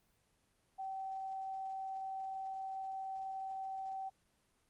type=tone; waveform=sine; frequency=769 Hz; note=G5; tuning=33 cents flat; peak=-39 dBFS; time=0.78-4.1 s; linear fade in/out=20 ms; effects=pink hiss -75 dBFS RMS until 4.69 s + Opus 24 kbps